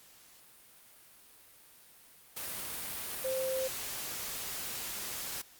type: tone in noise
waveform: sine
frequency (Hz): 523.3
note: C5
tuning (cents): 0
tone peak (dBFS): -31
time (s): 3.24-3.68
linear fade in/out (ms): 10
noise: white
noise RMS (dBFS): -39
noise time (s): 2.36-5.42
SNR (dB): +5
effects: white hiss -58 dBFS RMS until 5.59 s + Opus 48 kbps